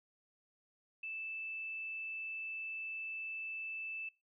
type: tone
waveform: sine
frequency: 2637 Hz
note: E7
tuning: in tune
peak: -40 dBFS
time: 1.03-4.09 s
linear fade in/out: 5 ms
effects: noise-tail reverb RT60 0.3 s tail -24 dB re dry